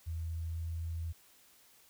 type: tone with pitch glide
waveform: sine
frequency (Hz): 82 to 82.67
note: E2 to E2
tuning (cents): -9 to +6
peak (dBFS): -35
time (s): 0.06-1.13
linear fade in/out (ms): 20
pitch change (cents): +15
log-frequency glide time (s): 0.32-0.65
effects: white hiss -63 dBFS RMS until 1.89 s